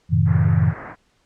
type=chord; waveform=sine; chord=F# diminished seventh; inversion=none; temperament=just; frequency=92.5 / 111 / 133.2 / 159.84 Hz; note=F#2 / A2 / C3 / Eb3; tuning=0 / +16 / +31 / +47 cents; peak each=-19 / -20 / -21 / -18 dBFS; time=0.09-0.74 s; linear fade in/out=50 ms
type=low-pass noise; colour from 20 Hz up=white; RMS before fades=-36 dBFS; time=0.25-0.96 s; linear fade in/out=50 ms; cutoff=1900 Hz; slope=48 dB/octave
effects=pink hiss -63 dBFS RMS until 1.25 s + low-pass 7000 Hz 12 dB/octave